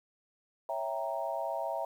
sine chord, C# diminished seventh, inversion none, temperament equal, 554.4 / 659.3 / 784 / 932.3 Hz, C#5 / E5 / G5 / Bb5, 0 / 0 / 0 / 0 cents, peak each -39 / -35 / -39 / -38 dBFS, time 0.69-1.85 s, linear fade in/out 2 ms, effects 10-bit

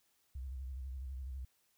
sine tone with vibrato, 65.4 Hz, C2, in tune, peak -40 dBFS, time 0.35-1.45 s, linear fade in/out 5 ms, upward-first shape square, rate 12 Hz, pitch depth 79 cents each way, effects white hiss -75 dBFS RMS until 1.77 s

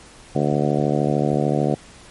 harmonic tone, 73.42 Hz, D2, in tune, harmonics 2 / 3 / 4 / 5 / 6 / 7 / 8 / 9 / 10, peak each -22 / -24 / -25 / -26 / -27 / -27 / -28 / -29 / -29 dBFS, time 0.35-1.75 s, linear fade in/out 5 ms, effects pink hiss -45 dBFS RMS until 2.1 s + MP3 48 kbps

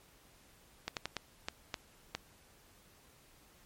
clicks, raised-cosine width 0.2 ms, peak -18 dBFS, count 7, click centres 0.88 / 0.968 / 1.056 / 1.167 / 1.485 / 1.742 / 2.15 s, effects pink hiss -63 dBFS RMS until 3.65 s + MP3 64 kbps

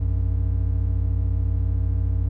triangle tone pair together, 58.27 / 92.5 Hz, A#1 / F#2, 0 / 0 cents, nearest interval minor sixth, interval 800 cents, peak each -20 dBFS, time 0-2.29 s, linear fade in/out 10 ms, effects none

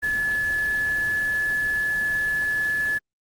sine tone in noise, 1716 Hz, A6, 44 cents flat, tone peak -21 dBFS, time 0.02-2.99 s, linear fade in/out 20 ms, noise pink, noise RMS -38 dBFS, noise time 0.02-2.99 s, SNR +14 dB, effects Opus 32 kbps

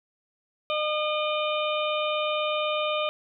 harmonic tone, 608 Hz, D#5, 40 cents flat, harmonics 1 / 2 / 4 / 5 / 6, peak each -27 / -30 / -33 / -34 / -35 dBFS, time 0.7-3.09 s, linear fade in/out 0 ms, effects none

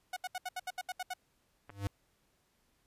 sawtooth tone bursts, 735 Hz, F#5, 12 cents flat, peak -32 dBFS, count 10, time 0.13-1.137 s, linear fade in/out 5 ms, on 35 ms, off 73 ms
square tone with exponential growth, 100 Hz, G2, 35 cents sharp, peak -29 dBFS, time 1.68-1.87 s, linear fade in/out 0 ms, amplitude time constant 40 ms
clicks, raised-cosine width 0.5 ms, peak -34 dBFS, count 2, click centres 1.695 / 1.702 s
effects pink hiss -74 dBFS RMS until 2.86 s + resampled to 32000 Hz

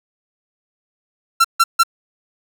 45% pulse tone bursts, 1355 Hz, E6, 47 cents sharp, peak -9 dBFS, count 3, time 1.4-1.835 s, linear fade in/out 10 ms, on 45 ms, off 150 ms, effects none

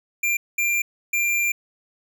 square tone bursts at uneven times, 2379 Hz, D7, 22 cents sharp, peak -20 dBFS, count 3, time 0.23-0.37 / 0.58-0.82 / 1.13-1.52 s, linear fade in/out 5 ms, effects none

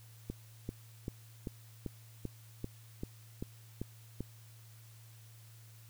click train, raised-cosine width 3 ms, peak -25 dBFS, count 11, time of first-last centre 0.3-4.206 s, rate 2.56 Hz, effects added 112 Hz sine -54 dBFS peak until 5.89 s + white hiss -62 dBFS RMS until 5.89 s

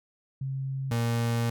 sine / 35% pulse tone pair in turn, 134.5 / 117.03 Hz, C3 / A#2, +48 / +7 cents, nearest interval major second, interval 241 cents, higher first, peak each -29 / -23 dBFS, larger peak second, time 0.41-0.91 / 0.91-1.5 s, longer second, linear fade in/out 5 ms, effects none

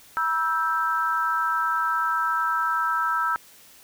sine chord, E minor, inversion second, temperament equal with one note detuned, 964.6 / 1318.5 / 1568 Hz, B5 / E6 / G6, -41 / 0 / 0 cents, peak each -28 / -23 / -28 dBFS, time 0.17-3.36 s, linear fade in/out 0 ms, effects white hiss -51 dBFS RMS until 3.83 s

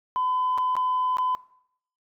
sine tone with dropouts, 1011 Hz, B5, 40 cents sharp, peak -21 dBFS, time 0.16-1.35 s, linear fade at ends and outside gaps 0 ms, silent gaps 0.577-0.583 / 0.754-0.766 / 1.17-1.184 s, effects noise-tail reverb RT60 0.7 s tail -20 dB re dry + tanh soft clip ceiling -18 dBFS

